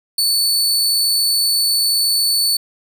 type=tone; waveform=sawtooth; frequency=4473 Hz; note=C#8; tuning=15 cents sharp; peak=-11 dBFS; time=0.18-2.57 s; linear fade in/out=5 ms; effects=none